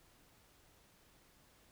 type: silence
effects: pink hiss -67 dBFS RMS until 1.71 s